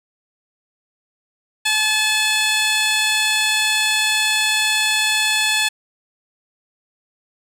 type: tone with band-pass filter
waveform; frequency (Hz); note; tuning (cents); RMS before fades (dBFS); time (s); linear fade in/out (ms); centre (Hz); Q
15% pulse; 862; A5; -36; -18; 1.65-5.69; 10; 5300; 0.72
effects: none